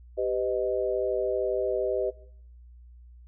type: chord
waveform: sine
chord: G augmented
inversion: none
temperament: equal with one note detuned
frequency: 392 / 504.6 / 622.3 Hz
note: G4 / B4 / D#5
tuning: 0 / +37 / 0 cents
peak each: -29 dBFS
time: 0.17-2.11 s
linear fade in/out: 20 ms
effects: noise-tail reverb RT60 0.6 s tail -18 dB re dry + added 60 Hz sine -47 dBFS peak until 3.27 s